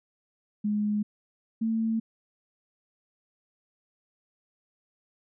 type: tone pair in turn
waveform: sine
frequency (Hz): 209.1 / 224.1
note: G#3 / A3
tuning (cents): +12 / +32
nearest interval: minor second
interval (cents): 120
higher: second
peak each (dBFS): -24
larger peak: neither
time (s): 0.64-1.03 / 1.61-2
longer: neither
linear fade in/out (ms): 10
effects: none